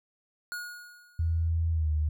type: tone with exponential decay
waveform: square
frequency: 1444 Hz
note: F#6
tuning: 43 cents flat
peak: -33 dBFS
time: 0.52-1.49 s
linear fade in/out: 0 ms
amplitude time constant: 210 ms
type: tone with pitch glide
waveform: sine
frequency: 82.41 to 76.45 Hz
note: E2 to D#2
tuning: 0 to -30 cents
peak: -24 dBFS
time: 1.19-2.09 s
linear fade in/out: 5 ms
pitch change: -130 cents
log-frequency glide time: 1.71-1.9 s
effects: none